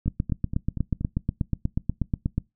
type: two click trains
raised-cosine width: 5 ms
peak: -17 / -11 dBFS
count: 5 / 20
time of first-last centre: 0.06-1.01 / 0.08-2.38 s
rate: 4.21 / 8.26 Hz
effects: noise-tail reverb RT60 0.2 s tail -23 dB re dry